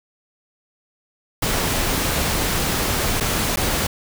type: noise with dropouts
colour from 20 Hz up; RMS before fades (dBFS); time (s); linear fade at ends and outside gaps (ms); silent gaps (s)
pink; -21; 1.42-3.87; 5; 3.201-3.207 / 3.56-3.57
effects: none